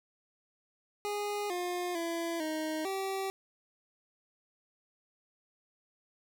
25% pulse tone with pitch steps, 412.4 / 355.8 / 335.9 / 312.5 / 386.4 Hz, G#4 / F4 / E4 / D#4 / G4, -12 / +32 / +33 / +8 / -25 cents, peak -29 dBFS, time 1.05-3.3 s, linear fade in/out 0 ms, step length 450 ms, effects none

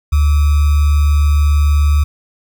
sine tone with sample-and-hold, 73.42 Hz, D2, in tune, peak -8 dBFS, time 0.12-2.04 s, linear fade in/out 10 ms, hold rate 1225 Hz, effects none

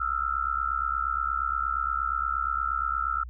sine tone with amplitude modulation, 1331 Hz, E6, 16 cents sharp, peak -21 dBFS, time 0-3.24 s, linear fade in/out 10 ms, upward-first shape sine, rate 68.5 Hz, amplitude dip 100%, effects added 60 Hz sine -37 dBFS peak until 3.29 s

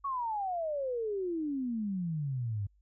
sine exponential sweep, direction down, 1134 to 96.6 Hz, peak -31 dBFS, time 0.04-2.67 s, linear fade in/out 10 ms, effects added 50 Hz sine -63 dBFS peak until 2.81 s

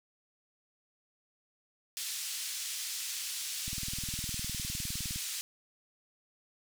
white band-pass noise, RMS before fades -38 dBFS, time 1.97-5.41 s, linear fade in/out 0 ms, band 2900 to 8800 Hz, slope 12 dB/octave
click train, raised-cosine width 5 ms, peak -29 dBFS, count 30, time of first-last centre 3.68-5.16 s, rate 19.6 Hz
effects none

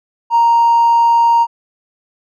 sine tone with hard clipping, 932.3 Hz, A#5, in tune, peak -8 dBFS, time 0.3-1.47 s, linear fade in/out 50 ms, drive 1 dB, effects none

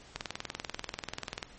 click train, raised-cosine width 0.2 ms, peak -17 dBFS, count 27, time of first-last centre 0.16-1.428 s, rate 20.5 Hz, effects pink hiss -54 dBFS RMS until 1.58 s + MP3 32 kbps

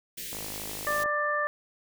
white band-stop noise, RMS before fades -38 dBFS, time 0.17-1.04 s, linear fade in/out 10 ms, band 520 to 1700 Hz, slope 48 dB/octave
click train, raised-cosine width 1 ms, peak -27 dBFS, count 39, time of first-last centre 0.33-1.059 s, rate 52.1 Hz
harmonic tone, 592 Hz, D5, 14 cents sharp, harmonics 1 / 2 / 3, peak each -31 / -29 / -29 dBFS, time 0.87-1.47 s, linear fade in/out 0 ms
effects none

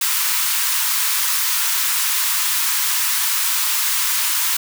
white high-pass noise, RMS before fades -19 dBFS, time 0.01-4.57 s, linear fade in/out 5 ms, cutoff 890 Hz, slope 96 dB/octave, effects none

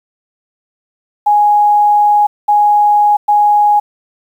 sine tone bursts at uneven times, 830.6 Hz, G#5, in tune, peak -6 dBFS, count 3, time 1.26-2.27 / 2.48-3.17 / 3.28-3.8 s, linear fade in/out 10 ms, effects 7-bit

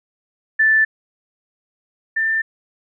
sine tone pair in turn, 1760 / 1785.6 Hz, A6 / A6, 0 / +25 cents, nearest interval unison, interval 25 cents, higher second, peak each -11 / -16 dBFS, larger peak first, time 0.59-0.85 / 2.16-2.42 s, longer neither, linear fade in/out 10 ms, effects none

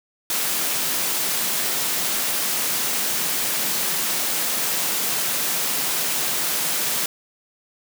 white high-pass noise, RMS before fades -23 dBFS, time 0.3-7.06 s, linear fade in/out 2 ms, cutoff 130 Hz, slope 48 dB/octave, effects none

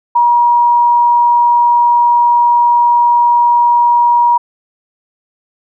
sine tone, 955 Hz, A#5, 42 cents sharp, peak -6 dBFS, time 0.15-4.38 s, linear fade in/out 10 ms, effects none

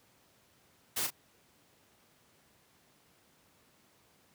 white noise with echo, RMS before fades -33 dBFS, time 0.96-1.07 s, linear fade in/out 10 ms, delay 35 ms, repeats 1, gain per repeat -7 dB, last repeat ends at 1.105 s, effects pink hiss -66 dBFS RMS until 4.34 s + high-pass 100 Hz 12 dB/octave

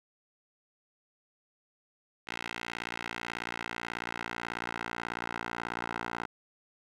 10% pulse tone with band-pass filter sweep, 58.27 Hz, A#1, in tune, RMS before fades -38 dBFS, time 2.27-6.26 s, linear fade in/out 10 ms, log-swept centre 2300 to 1300 Hz, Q 1.3, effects none

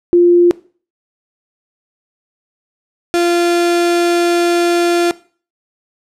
sine / 35% pulse tone pair in turn, 349.2 / 345.8 Hz, F4 / F4, 0 / -17 cents, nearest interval unison, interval 17 cents, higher first, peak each -5 / -9 dBFS, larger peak first, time 0.13-0.51 / 3.14-5.11 s, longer second, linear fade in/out 0 ms, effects noise-tail reverb RT60 0.4 s tail -19 dB re dry + low-pass 10000 Hz 12 dB/octave

